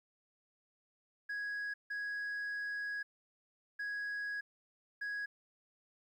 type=tone bursts at uneven times; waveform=sine; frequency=1661.2 Hz; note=G#6; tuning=in tune; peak=-34 dBFS; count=4; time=1.29-1.74 / 1.9-3.03 / 3.79-4.41 / 5.01-5.26 s; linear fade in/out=10 ms; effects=tanh soft clip ceiling -36 dBFS + 12-bit